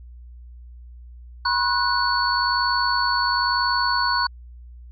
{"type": "tone cluster", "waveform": "sine", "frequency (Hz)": [971, 1072, 1474, 4440], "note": ["B5", "C6", "F#6", "C#8"], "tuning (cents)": [-30, 42, -7, 2], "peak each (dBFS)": -24, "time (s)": [1.45, 4.27], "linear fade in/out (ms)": 5, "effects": ["added 60 Hz sine -39 dBFS peak until 4.91 s"]}